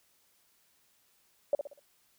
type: tone with echo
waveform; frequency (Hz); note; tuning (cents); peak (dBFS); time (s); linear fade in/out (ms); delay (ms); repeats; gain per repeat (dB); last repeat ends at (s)
sine; 573; D5; -43; -22; 1.53-1.55; 2; 61; 4; -8; 1.794
effects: white hiss -69 dBFS RMS until 2.18 s